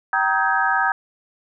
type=tone cluster; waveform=sine; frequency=772 / 941 / 1268 / 1562 / 1661 Hz; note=G5 / A#5 / D#6 / G6 / G#6; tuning=-27 / +16 / +32 / -7 / 0 cents; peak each=-23 dBFS; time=0.13-0.92 s; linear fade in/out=2 ms; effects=none